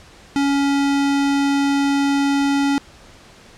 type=tone; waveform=square; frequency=280 Hz; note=C#4; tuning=18 cents sharp; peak=-16 dBFS; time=0.36-2.78 s; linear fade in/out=0 ms; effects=pink hiss -45 dBFS RMS until 3.57 s + low-pass 7000 Hz 12 dB/octave